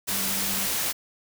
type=tone in noise; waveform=sine; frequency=194.9 Hz; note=G3; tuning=10 cents flat; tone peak=-36 dBFS; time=0.11-0.67 s; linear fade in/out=20 ms; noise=white; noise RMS=-27 dBFS; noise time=0.07-0.93 s; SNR=-12 dB; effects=none